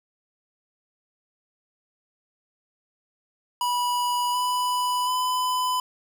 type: tone with pitch steps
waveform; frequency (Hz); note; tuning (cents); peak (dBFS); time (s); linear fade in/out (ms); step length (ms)
square; 978 / 991.7 / 1005.5; B5 / B5 / B5; -17 / +7 / +31; -23; 3.61-5.8; 2; 730
effects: 10-bit